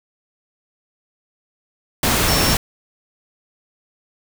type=tone in noise; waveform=sine; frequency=5440 Hz; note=F8; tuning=46 cents flat; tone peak=-22 dBFS; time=2.28-2.54 s; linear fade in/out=2 ms; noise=pink; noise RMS=-17 dBFS; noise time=2.03-2.57 s; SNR=-8 dB; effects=none